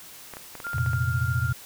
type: clicks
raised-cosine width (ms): 0.5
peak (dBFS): -23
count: 9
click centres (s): 0.337 / 0.369 / 0.553 / 0.602 / 0.668 / 0.733 / 0.782 / 0.862 / 0.933
type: tone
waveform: sine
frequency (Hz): 1400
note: F6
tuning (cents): +4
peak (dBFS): -30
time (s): 0.64-1.53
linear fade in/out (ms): 10
type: chord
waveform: sine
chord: F suspended fourth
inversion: none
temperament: equal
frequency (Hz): 87.31 / 116.54 / 130.81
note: F2 / Bb2 / C3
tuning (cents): 0 / 0 / 0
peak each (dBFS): -28 / -26 / -28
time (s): 0.74-1.53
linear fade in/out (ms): 10
effects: white hiss -45 dBFS RMS until 1.65 s